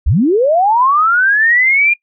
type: linear sweep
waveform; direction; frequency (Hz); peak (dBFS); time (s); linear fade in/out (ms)
sine; up; 43.65 to 2426; -8; 0.06-1.94; 10
effects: noise-tail reverb RT60 0.1 s tail -21 dB re dry